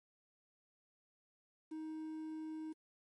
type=tone with quantisation; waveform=triangle; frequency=314.3 Hz; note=D#4; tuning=18 cents sharp; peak=-40 dBFS; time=1.71-2.73 s; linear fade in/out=10 ms; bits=11; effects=MP3 48 kbps